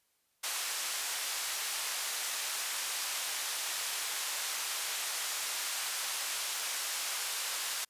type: band-pass noise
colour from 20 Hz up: white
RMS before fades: -36 dBFS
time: 0.43-7.85 s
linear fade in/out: 10 ms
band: 790 to 9600 Hz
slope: 12 dB/octave
effects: white hiss -75 dBFS RMS until 7.89 s + resampled to 32000 Hz